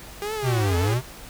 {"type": "tone with vibrato", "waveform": "sawtooth", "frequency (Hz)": 401.5, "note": "G4", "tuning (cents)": 41, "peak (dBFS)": -23, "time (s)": [0.22, 0.94], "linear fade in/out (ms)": 0, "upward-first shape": "triangle", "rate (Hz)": 2.1, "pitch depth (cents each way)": 170}
{"type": "linear two-way sweep", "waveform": "square", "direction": "down then up", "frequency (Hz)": [133.3, 84, 133.3], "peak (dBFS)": -21, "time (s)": [0.42, 1.02], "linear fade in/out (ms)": 50, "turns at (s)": 0.78}
{"effects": ["added 50 Hz sine -47 dBFS peak until 1.29 s", "pink hiss -42 dBFS RMS until 1.29 s"]}